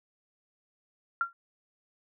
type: tone with exponential decay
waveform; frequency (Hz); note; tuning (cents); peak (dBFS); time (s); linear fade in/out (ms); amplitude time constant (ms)
sine; 1378; F6; -24; -21; 1.21-1.33; 1; 25
effects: none